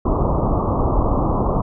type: low-pass noise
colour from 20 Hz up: pink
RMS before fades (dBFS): -18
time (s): 0.05-1.62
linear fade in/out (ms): 10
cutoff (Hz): 1200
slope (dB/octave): 96
effects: none